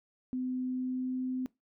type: tone with pitch glide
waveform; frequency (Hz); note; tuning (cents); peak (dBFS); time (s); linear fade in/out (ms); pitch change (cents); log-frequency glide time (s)
sine; 254.7 to 256.3; C4 to C4; -46 to -36; -31; 0.33-1.46; 0; +10; 0.64-1.2
effects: noise-tail reverb RT60 0.2 s tail -21 dB re dry